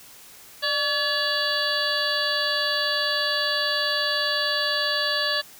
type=harmonic tone with a mistuned harmonic; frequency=570 Hz; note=C#5; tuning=48 cents sharp; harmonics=1 / 2 / 3 / 5 / 6 / 7 / 8; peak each=-30 / -32 / -26 / -32 / -30 / -31 / -28 dBFS; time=0.62-5.42 s; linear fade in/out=20 ms; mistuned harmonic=1; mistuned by=+75 cents; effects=white hiss -47 dBFS RMS until 5.59 s